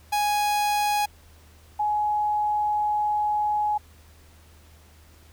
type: tone pair in turn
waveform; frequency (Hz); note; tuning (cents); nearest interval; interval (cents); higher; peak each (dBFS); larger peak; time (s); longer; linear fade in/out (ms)
45% pulse / sine; 830.6 / 839.8; G#5 / G#5; 0 / +19; unison; 19; second; -21; neither; 0.12-1.06 / 1.79-3.78; second; 10
effects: added 78 Hz sine -51 dBFS peak until 5.32 s + pink hiss -56 dBFS RMS until 5.32 s